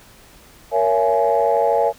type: chord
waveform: sine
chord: A# half-diminished seventh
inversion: none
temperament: just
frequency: 466.2 / 559.4 / 671.3 / 839.1 Hz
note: A#4 / C#5 / E5 / G#5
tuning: 0 / +16 / +31 / +18 cents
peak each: -19 dBFS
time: 0.71-1.93 s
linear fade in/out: 50 ms
effects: tanh soft clip ceiling -6 dBFS + pink hiss -47 dBFS RMS until 1.98 s